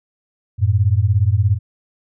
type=beating tone pair; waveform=sine; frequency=92.5 / 109.5 Hz; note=F#2 / A2; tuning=0 / -8 cents; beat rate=17 Hz; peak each=-15 dBFS; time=0.58-1.59 s; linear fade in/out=50 ms; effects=none